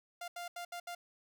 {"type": "tone bursts at uneven times", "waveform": "sawtooth", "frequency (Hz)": 698.5, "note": "F5", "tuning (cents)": 0, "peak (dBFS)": -37, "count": 5, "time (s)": [[0.21, 0.28], [0.36, 0.48], [0.56, 0.65], [0.72, 0.8], [0.87, 0.95]], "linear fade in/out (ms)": 5, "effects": []}